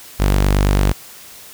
sawtooth tone, 49 Hz, G1, in tune, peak -8 dBFS, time 0.19-0.93 s, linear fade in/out 20 ms, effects white hiss -39 dBFS RMS until 1.53 s

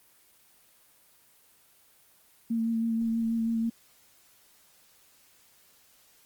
sine tone with vibrato, 227.7 Hz, A#3, 40 cents flat, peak -25 dBFS, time 2.5-3.7 s, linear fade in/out 10 ms, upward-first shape sine, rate 6.2 Hz, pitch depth 19 cents each way, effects white hiss -61 dBFS RMS until 6.25 s + Opus 24 kbps

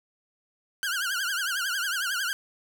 sawtooth tone with vibrato, 1505 Hz, F#6, 29 cents sharp, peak -23 dBFS, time 0.83-2.33 s, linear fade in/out 0 ms, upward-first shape triangle, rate 11 Hz, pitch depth 180 cents each way, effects none

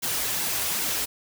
white noise with flanger, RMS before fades -27 dBFS, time 0.02-1.06 s, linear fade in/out 20 ms, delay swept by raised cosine 1.6 to 6 ms, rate 2.5 Hz, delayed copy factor -0.75, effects none

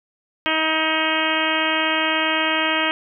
harmonic tone, 316.4 Hz, D#4, 29 cents sharp, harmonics 1 / 2 / 3 / 4 / 5 / 6 / 7 / 8 / 9 / 10, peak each -27 / -27 / -27 / -27 / -27 / -27 / -27 / -27 / -27 / -27 dBFS, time 0.46-2.91 s, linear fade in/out 0 ms, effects none

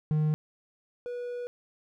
triangle tone pair in turn, 153.4 / 487 Hz, D#3 / B4, -24 / -24 cents, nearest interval octave + minor sixth, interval 2000 cents, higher second, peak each -21 / -31 dBFS, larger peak first, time 0.11-0.34 / 1.06-1.47 s, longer second, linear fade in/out 0 ms, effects none

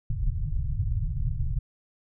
pink low-pass noise, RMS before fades -27 dBFS, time 0.1-1.59 s, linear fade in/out 5 ms, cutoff 150 Hz, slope 96 dB/octave, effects none

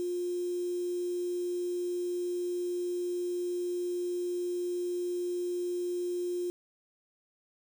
sine tone with quantisation, 354.4 Hz, F4, 25 cents sharp, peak -30 dBFS, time 0-6.5 s, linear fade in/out 0 ms, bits 8, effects none

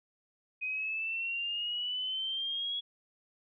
sine exponential sweep, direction up, 2500 to 3354 Hz, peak -32 dBFS, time 0.61-2.81 s, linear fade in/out 20 ms, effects none

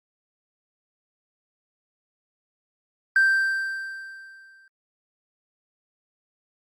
triangle tone with exponential decay, 1568 Hz, G6, in tune, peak -11 dBFS, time 3.16-4.68 s, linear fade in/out 2 ms, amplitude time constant 330 ms, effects tanh soft clip ceiling -11 dBFS + Opus 48 kbps

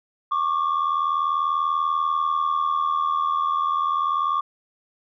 sine tone pair together, 1100 / 1180.3 Hz, C#6 / D6, -14 / +8 cents, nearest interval minor second, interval 122 cents, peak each -21 dBFS, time 0.31-4.41 s, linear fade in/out 10 ms, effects tanh soft clip ceiling -16 dBFS

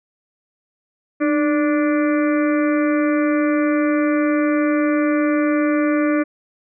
harmonic tone with a mistuned harmonic, 292.6 Hz, D4, 6 cents flat, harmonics 1 / 2 / 4 / 5 / 6 / 7 / 8, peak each -16 / -22 / -28 / -30 / -32 / -33 / -34 dBFS, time 1.2-6.24 s, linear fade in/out 20 ms, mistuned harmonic 1, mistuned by +55 cents, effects none

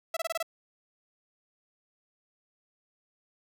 sawtooth tone bursts, 660 Hz, E5, 2 cents sharp, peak -25 dBFS, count 6, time 0.14-0.428 s, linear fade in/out 5 ms, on 28 ms, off 24 ms, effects none

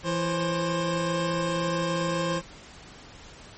25% pulse tone pair together, 167.7 / 530.6 Hz, E3 / C5, +30 / +24 cents, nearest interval octave + minor sixth, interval 1994 cents, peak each -24 dBFS, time 0.03-2.42 s, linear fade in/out 50 ms, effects pink hiss -47 dBFS RMS until 3.57 s + MP3 32 kbps

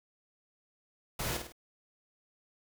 pink noise with echo, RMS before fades -35 dBFS, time 1.19-1.37 s, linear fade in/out 5 ms, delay 51 ms, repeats 3, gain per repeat -6 dB, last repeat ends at 1.523 s, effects none

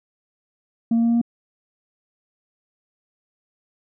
sine tone with pitch steps, 230 / 231.3 / 232.7 / 234 / 235.4 Hz, A#3 / A#3 / A#3 / A#3 / A#3, -23 / -13 / -3 / +7 / +17 cents, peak -13 dBFS, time 0.91-1.215 s, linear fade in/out 5 ms, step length 61 ms, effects tanh soft clip ceiling -14 dBFS

